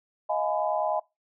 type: chord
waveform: sine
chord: F half-diminished seventh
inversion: third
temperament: just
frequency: 628.6 / 698.5 / 838.1 / 1005.8 Hz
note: Eb5 / F5 / Ab5 / Cb6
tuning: +18 / 0 / +16 / +31 cents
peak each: -28 / -31 / -29 / -33 dBFS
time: 0.29-1 s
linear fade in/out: 10 ms
effects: noise-tail reverb RT60 0.2 s tail -21 dB re dry